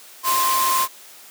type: tone in noise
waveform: sine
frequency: 1049 Hz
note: C6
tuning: 4 cents sharp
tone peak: -18 dBFS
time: 0.23-0.88 s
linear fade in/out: 50 ms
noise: white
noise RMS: -23 dBFS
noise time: 0.23-0.88 s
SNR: +2 dB
effects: white hiss -44 dBFS RMS until 1.3 s + high-pass 300 Hz 12 dB/octave

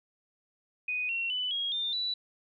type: tone with pitch steps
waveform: sine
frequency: 2489 / 2730 / 2994 / 3284 / 3602 / 3951 Hz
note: D#7 / F7 / F#7 / G#7 / A7 / B7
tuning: 0 / -40 / +20 / -20 / +40 / 0 cents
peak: -29 dBFS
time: 0.88-2.14 s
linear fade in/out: 5 ms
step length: 210 ms
effects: none

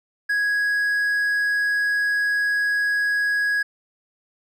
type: tone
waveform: triangle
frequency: 1661.2 Hz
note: G#6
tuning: in tune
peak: -17 dBFS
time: 0.29-3.63 s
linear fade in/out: 10 ms
effects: none

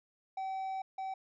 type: tone pair in turn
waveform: triangle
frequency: 766 / 766 Hz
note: G5 / G5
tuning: -40 / -40 cents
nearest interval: unison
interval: 0 cents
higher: neither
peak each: -33 / -34 dBFS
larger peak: first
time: 0.37-0.82 / 0.98-1.14 s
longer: first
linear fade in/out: 5 ms
effects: resampled to 16000 Hz

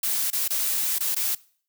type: noise with dropouts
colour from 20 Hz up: blue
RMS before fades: -25 dBFS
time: 0.03-1.35 s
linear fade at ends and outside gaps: 5 ms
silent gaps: 0.304-0.329 / 0.479-0.503 / 0.985-1.005 / 1.148-1.163 s
effects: noise-tail reverb RT60 0.5 s tail -22 dB re dry

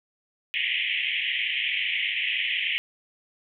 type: band-pass noise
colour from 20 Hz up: white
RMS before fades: -27 dBFS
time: 0.54-2.78 s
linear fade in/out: 0 ms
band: 1900 to 3200 Hz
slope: 96 dB/octave
effects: none

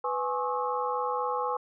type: tone cluster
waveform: sine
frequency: 497.5 / 836 / 1081 / 1165 / 1293 Hz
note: B4 / G#5 / C#6 / D6 / E6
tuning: +13 / +11 / -44 / -14 / -34 cents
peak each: -32 / -32 / -32 / -40 / -37 dBFS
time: 0.04-1.57 s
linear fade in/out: 5 ms
effects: none

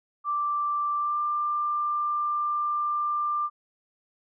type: tone with pitch glide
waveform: sine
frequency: 1174.7 to 1189 Hz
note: D6 to D6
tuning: 0 to +21 cents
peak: -24 dBFS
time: 0.24-3.5 s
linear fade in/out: 50 ms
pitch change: +21 cents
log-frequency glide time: 0.97-1.19 s
effects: none

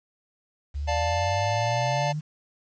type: exponential sweep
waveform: sine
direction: up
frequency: 69.3 to 155.56 Hz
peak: -27 dBFS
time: 0.74-2.21 s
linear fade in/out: 20 ms
type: chord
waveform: square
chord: D minor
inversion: none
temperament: just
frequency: 587.3 / 704.8 / 881 Hz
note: D5 / F5 / A5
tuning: 0 / +16 / +2 cents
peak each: -29 / -30 / -29 dBFS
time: 0.87-2.13 s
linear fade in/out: 20 ms
effects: resampled to 16000 Hz + 9-bit

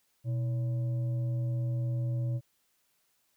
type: tone with frequency modulation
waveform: sine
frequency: 122 Hz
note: B2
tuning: 21 cents flat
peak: -28 dBFS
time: 0.24-2.41 s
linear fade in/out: 50 ms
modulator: 443 Hz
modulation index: 0.24
effects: white hiss -73 dBFS RMS until 3.36 s

